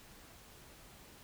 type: silence
effects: pink hiss -57 dBFS RMS until 1.23 s